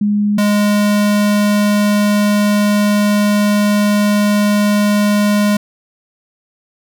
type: tone pair in turn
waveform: sine / square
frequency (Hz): 206.8 / 206.8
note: G#3 / G#3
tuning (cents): -7 / -7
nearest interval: unison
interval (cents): 0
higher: neither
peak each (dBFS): -11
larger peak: neither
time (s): 0.01-0.38 / 0.38-5.57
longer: second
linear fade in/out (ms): 5
effects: none